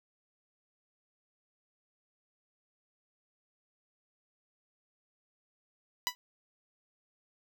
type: tone with exponential decay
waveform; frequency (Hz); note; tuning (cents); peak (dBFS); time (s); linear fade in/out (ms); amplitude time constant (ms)
10% pulse; 987.8; B5; 0; -16; 6.07-6.15; 0; 17
effects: none